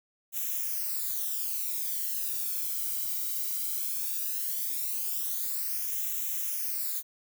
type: noise with flanger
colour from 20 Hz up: violet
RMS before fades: -32 dBFS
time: 0.32-7.03 s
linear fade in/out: 50 ms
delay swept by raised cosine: 0.21 to 1.16 ms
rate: 0.17 Hz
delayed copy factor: -0.75
effects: none